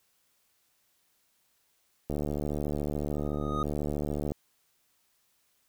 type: click train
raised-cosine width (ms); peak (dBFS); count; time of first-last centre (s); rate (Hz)
2; -19; 165; 2.1-4.319; 73.9
type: tone with exponential growth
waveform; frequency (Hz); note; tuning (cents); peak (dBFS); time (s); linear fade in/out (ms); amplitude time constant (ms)
triangle; 1244.5; D#6; 0; -26; 3.12-3.63; 5; 110
effects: white hiss -71 dBFS RMS until 5.68 s